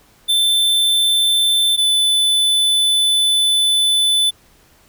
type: tone pair in turn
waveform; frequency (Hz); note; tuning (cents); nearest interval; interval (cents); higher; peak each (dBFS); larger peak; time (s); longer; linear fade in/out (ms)
square; 3543 / 3500; A7 / A7; +11 / -10; unison; 21; first; -13; neither; 0.28-1.77 / 1.77-4.31; second; 20
effects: pink hiss -52 dBFS RMS until 4.88 s